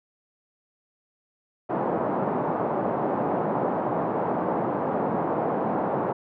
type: band-pass noise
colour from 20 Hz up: white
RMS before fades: -26 dBFS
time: 1.69-6.13 s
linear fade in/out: 10 ms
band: 140 to 910 Hz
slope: 24 dB/octave
effects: none

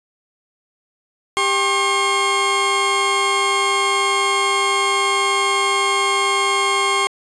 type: tone pair together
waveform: 20% pulse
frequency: 395.9 / 1076 Hz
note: G4 / C6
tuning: +17 / +48 cents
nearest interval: octave + perfect fourth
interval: 1731 cents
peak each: -16 / -12 dBFS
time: 1.37-7.07 s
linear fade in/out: 0 ms
effects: resampled to 24000 Hz

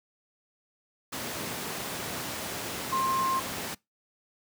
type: tone in noise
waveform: sine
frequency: 1059 Hz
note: C6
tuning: 21 cents sharp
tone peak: -25 dBFS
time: 2.92-3.4 s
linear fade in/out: 10 ms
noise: pink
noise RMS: -34 dBFS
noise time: 1.12-3.75 s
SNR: +6 dB
effects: noise-tail reverb RT60 0.2 s tail -24 dB re dry + high-pass 150 Hz 12 dB/octave

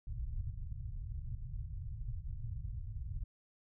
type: low-pass noise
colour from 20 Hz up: pink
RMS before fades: -41 dBFS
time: 0.07-3.24 s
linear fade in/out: 5 ms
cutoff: 130 Hz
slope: 48 dB/octave
effects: none

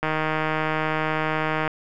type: click train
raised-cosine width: 0.5 ms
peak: -9 dBFS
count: 258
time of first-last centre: 0.03-1.677 s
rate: 156 Hz
effects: none

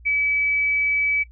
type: tone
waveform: sine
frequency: 2291 Hz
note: D7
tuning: 44 cents flat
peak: -18 dBFS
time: 0.05-1.24 s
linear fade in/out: 20 ms
effects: noise-tail reverb RT60 0.1 s tail -19 dB re dry + added 59 Hz sine -43 dBFS peak until 1.31 s

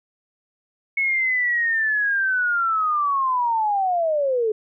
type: linear sweep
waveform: sine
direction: down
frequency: 2200 to 419.5 Hz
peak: -18 dBFS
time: 0.97-4.52 s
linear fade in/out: 5 ms
effects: none

